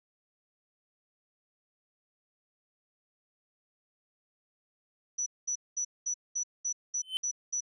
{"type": "tone bursts", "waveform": "sine", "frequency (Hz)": 5920, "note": "F#8", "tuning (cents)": 0, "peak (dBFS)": -29, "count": 9, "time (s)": [5.18, 7.607], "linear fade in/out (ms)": 10, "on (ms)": 83, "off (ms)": 210}
{"type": "tone with exponential growth", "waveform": "triangle", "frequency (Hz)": 3063, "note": "G7", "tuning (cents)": -41, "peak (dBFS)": -24, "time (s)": [7.01, 7.17], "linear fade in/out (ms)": 0, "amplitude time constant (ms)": 34}
{"effects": []}